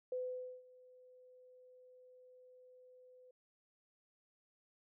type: tone with ADSR envelope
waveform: sine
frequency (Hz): 505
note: B4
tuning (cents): +39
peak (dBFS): -36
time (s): 0.12-3.31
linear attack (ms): 3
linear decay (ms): 500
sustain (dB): -23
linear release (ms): 4
effects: none